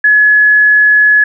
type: tone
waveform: sine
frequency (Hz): 1698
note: G#6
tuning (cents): +38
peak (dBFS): -4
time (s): 0.04-1.24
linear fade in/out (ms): 5
effects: none